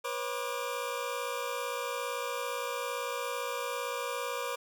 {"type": "tone cluster", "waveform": "25% pulse", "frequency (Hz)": [486.3, 544, 1189], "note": ["B4", "C#5", "D6"], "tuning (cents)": [-27, -33, 21], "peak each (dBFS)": [-33, -34, -35], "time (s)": [0.04, 4.56], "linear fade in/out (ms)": 10, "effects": []}